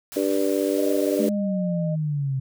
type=noise; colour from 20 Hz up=white; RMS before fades=-38 dBFS; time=0.12-1.29 s; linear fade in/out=0 ms
type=harmonic tone; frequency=98 Hz; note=G2; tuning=in tune; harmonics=3 / 4 / 5 / 6; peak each=-24 / -25 / -26 / -27 dBFS; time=0.16-1.29 s; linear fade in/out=5 ms
type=tone with vibrato; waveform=sine; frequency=610 Hz; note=D#5; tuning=34 cents flat; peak=-29 dBFS; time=0.76-1.96 s; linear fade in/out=20 ms; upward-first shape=triangle; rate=1.8 Hz; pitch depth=15 cents each way
type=exponential sweep; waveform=sine; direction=down; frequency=219.4 to 130.81 Hz; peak=-22 dBFS; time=1.19-2.4 s; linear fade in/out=10 ms
effects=none